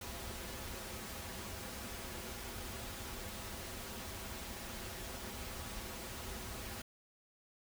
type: noise with comb filter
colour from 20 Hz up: pink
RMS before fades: -45 dBFS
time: 0.01-6.82 s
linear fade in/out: 5 ms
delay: 6.7 ms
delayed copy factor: -0.55
effects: none